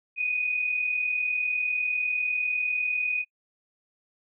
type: tone pair together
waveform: sine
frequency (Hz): 2448 / 2488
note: D#7 / D#7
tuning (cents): -29 / -1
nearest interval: unison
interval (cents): 28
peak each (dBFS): -32 / -25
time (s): 0.16-3.25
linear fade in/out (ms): 50
effects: noise-tail reverb RT60 0.1 s tail -26 dB re dry